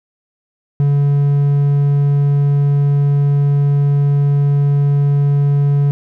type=tone; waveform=triangle; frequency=142.5 Hz; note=C#3; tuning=48 cents sharp; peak=-8 dBFS; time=0.8-5.91 s; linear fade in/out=0 ms; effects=none